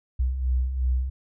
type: beating tone pair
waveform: sine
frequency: 61.2 / 64 Hz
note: B1 / C2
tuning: -15 / -38 cents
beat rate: 2.8 Hz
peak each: -30 / -22 dBFS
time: 0.19-1.1 s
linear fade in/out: 10 ms
effects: none